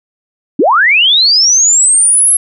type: linear sweep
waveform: sine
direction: up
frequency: 223.7 to 11175 Hz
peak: -5 dBFS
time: 0.59-2.37 s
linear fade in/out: 5 ms
effects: none